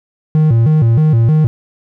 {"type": "tone with vibrato", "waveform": "triangle", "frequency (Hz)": 133.6, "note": "C3", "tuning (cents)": 36, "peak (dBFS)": -5, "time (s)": [0.35, 1.47], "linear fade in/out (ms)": 0, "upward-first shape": "square", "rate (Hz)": 3.2, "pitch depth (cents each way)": 260, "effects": []}